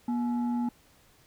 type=tone pair together; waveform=sine; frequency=240 / 851.1 Hz; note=B3 / G#5; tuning=-49 / +42 cents; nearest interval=octave + minor seventh; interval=2191 cents; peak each=-25 / -35 dBFS; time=0.08-0.69 s; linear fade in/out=5 ms; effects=tanh soft clip ceiling -23 dBFS + pink hiss -61 dBFS RMS until 1.26 s